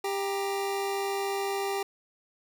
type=tone pair together; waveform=25% pulse; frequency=395.6 / 941 Hz; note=G4 / A#5; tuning=+16 / +16 cents; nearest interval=octave + minor third; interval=1500 cents; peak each=-25 / -36 dBFS; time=0.04-1.83 s; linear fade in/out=5 ms; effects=none